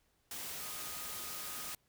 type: tone in noise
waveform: sine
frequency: 1244.5 Hz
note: D#6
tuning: in tune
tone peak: -53 dBFS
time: 0.6-1.74 s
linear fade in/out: 2 ms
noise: white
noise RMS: -43 dBFS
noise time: 0.31-1.75 s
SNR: -13 dB
effects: pink hiss -75 dBFS RMS until 1.88 s